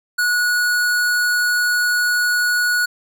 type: tone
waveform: square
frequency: 1461 Hz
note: F#6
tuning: 22 cents flat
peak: -16 dBFS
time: 0.18-2.86 s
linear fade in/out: 10 ms
effects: none